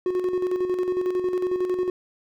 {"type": "tone with tremolo", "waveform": "triangle", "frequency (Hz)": 364.7, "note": "F#4", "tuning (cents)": -25, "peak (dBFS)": -18, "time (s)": [0.06, 1.9], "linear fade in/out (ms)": 2, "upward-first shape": "square", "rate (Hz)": 11, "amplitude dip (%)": 50, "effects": []}